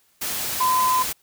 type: tone in noise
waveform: sine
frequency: 1018 Hz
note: C6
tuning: 48 cents flat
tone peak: -17 dBFS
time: 0.6-1.03 s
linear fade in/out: 10 ms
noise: white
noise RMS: -27 dBFS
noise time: 0.21-1.13 s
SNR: +7 dB
effects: white hiss -62 dBFS RMS until 1.22 s